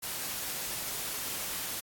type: noise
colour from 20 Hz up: white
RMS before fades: -36 dBFS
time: 0.02-1.81 s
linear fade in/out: 20 ms
effects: AAC 64 kbps